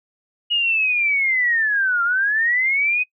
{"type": "linear two-way sweep", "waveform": "sine", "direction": "down then up", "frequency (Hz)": [2895, 1372, 2526], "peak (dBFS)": -16, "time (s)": [0.5, 3.04], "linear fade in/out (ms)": 20, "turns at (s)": 2.03, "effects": ["noise-tail reverb RT60 0.1 s tail -23 dB re dry"]}